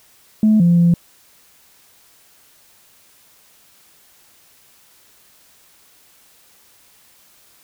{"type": "tone with pitch steps", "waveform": "sine", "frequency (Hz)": [215.9, 172.4, 171.4], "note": ["A3", "F3", "F3"], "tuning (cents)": [-33, -22, -32], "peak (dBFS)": -8, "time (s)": [0.43, 0.94], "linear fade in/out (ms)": 2, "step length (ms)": 170, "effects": ["tanh soft clip ceiling -6 dBFS", "white hiss -52 dBFS RMS until 7.63 s"]}